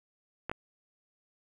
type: clicks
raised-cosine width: 0.5 ms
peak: -19 dBFS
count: 2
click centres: 0.496 / 0.515 s
effects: 9-bit